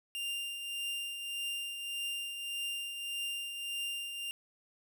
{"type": "tone with tremolo", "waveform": "45% pulse", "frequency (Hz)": 2794, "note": "F7", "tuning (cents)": 0, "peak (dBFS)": -34, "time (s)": [0.15, 4.31], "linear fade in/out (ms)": 0, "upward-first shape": "triangle", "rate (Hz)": 1.7, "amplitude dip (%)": 50, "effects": []}